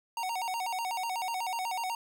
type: tone with vibrato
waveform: square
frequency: 830.6 Hz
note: G#5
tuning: in tune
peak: -32 dBFS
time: 0.17-1.95 s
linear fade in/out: 2 ms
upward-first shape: square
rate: 8.1 Hz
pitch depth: 190 cents each way
effects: none